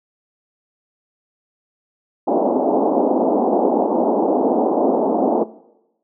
pink band-pass noise, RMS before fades -17 dBFS, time 2.27-5.44 s, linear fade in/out 10 ms, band 230 to 860 Hz, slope 48 dB/octave, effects noise-tail reverb RT60 0.9 s tail -19 dB re dry

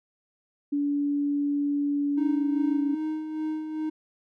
sine tone with pitch glide, 287.2 to 283.6 Hz, D4 to C#4, -39 to +40 cents, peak -23 dBFS, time 0.72-2.95 s, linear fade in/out 10 ms, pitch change -21 cents, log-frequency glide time 1.91-2.84 s
triangle tone with tremolo, 311.1 Hz, D#4, in tune, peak -24 dBFS, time 2.17-3.9 s, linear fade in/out 10 ms, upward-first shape sine, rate 2.5 Hz, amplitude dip 50%
effects none

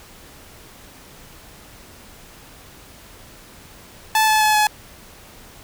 sawtooth tone with pitch steps, 872 / 864 / 856 / 848.2 Hz, A5 / A5 / A5 / G#5, -16 / -32 / -48 / +36 cents, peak -10 dBFS, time 4.15-4.67 s, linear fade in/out 2 ms, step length 130 ms, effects pink hiss -44 dBFS RMS until 5.63 s

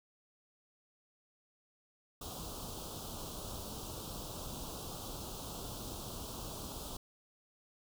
pink band-stop noise, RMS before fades -44 dBFS, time 2.21-6.97 s, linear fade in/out 5 ms, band 1300 to 3000 Hz, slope 48 dB/octave, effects none

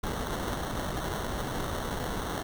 pink noise with sample-and-hold, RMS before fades -33 dBFS, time 0.03-2.43 s, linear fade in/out 10 ms, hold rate 2450 Hz, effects none

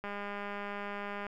click train, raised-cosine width 0.5 ms, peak -25 dBFS, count 250, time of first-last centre 0.04-1.267 s, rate 203 Hz, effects 11-bit

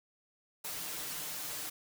white noise with comb filter, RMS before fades -40 dBFS, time 0.64-1.7 s, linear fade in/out 10 ms, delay 6.6 ms, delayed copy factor +0.85, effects none

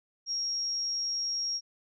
sine tone, 5590 Hz, F8, 1 cent sharp, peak -29 dBFS, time 0.26-1.61 s, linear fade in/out 50 ms, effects none

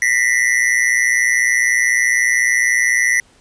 square tone with amplitude modulation, 1969 Hz, B6, 6 cents flat, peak -9 dBFS, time 0.02-3.2 s, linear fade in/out 2 ms, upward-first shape sine, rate 120 Hz, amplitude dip 100%, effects pink hiss -52 dBFS RMS until 3.4 s + resampled to 22050 Hz

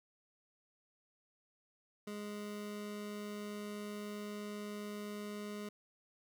25% pulse tone, 207.7 Hz, G#3, in tune, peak -38 dBFS, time 2.07-5.69 s, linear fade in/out 5 ms, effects none

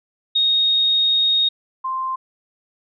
sine tone pair in turn, 3729 / 1046.4 Hz, A#7 / C6, 0 / 0 cents, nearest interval octave + minor seventh, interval 2200 cents, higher first, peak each -14 / -21 dBFS, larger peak first, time 0.35-1.49 / 1.84-2.16 s, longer first, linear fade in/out 10 ms, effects none

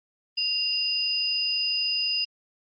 sine tone pair together, 2794 / 4964 Hz, F7 / D#8, 0 / -5 cents, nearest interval minor seventh, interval 995 cents, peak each -28 / -25 dBFS, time 0.37-2.25 s, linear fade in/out 10 ms, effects Opus 32 kbps

